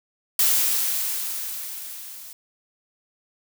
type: noise with level ramp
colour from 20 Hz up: blue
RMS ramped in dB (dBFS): -18 to -41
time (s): 0.39-2.33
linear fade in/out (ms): 2
effects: none